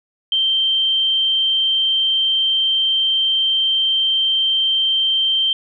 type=tone; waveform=sine; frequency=3136 Hz; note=G7; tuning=in tune; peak=-14 dBFS; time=0.32-5.53 s; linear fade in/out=2 ms; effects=none